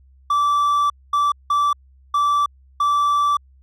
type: tone bursts at uneven times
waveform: triangle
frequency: 1162 Hz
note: D6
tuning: 19 cents flat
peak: -13 dBFS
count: 5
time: 0.3-0.9 / 1.13-1.32 / 1.5-1.73 / 2.14-2.46 / 2.8-3.37 s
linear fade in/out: 5 ms
effects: added 66 Hz sine -48 dBFS peak until 3.62 s